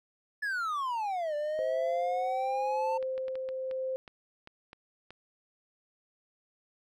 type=exponential two-way sweep; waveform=triangle; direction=down then up; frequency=1741 to 587.3 to 900 Hz; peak=-28 dBFS; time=0.42-2.98 s; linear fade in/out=10 ms; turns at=1.35 s
type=tone with tremolo; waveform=sine; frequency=522 Hz; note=C5; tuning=4 cents flat; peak=-30 dBFS; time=1.59-3.96 s; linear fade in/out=0 ms; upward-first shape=sine; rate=0.93 Hz; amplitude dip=30%
type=clicks; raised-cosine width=0.3 ms; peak=-31 dBFS; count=10; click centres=3.027 / 3.179 / 3.282 / 3.355 / 3.489 / 3.712 / 4.078 / 4.474 / 4.731 / 5.106 s
effects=none